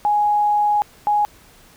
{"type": "tone pair in turn", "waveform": "sine", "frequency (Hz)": [832, 832], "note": ["G#5", "G#5"], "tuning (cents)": [3, 3], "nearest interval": "unison", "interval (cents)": 0, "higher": "neither", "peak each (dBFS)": -14, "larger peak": "neither", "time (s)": [[0.05, 0.82], [1.07, 1.25]], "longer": "first", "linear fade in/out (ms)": 0, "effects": ["pink hiss -49 dBFS RMS until 1.76 s"]}